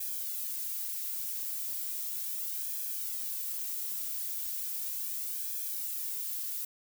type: noise with flanger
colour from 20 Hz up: violet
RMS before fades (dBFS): -36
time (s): 0-6.65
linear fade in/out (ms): 5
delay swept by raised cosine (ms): 1.2 to 3.1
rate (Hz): 0.36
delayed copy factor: +0.6
effects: none